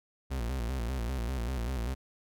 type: tone with vibrato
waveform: 40% pulse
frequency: 61.5 Hz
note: B1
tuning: 7 cents flat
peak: -30 dBFS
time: 0.3-1.95 s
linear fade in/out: 20 ms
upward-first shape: square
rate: 5.1 Hz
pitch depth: 120 cents each way
effects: none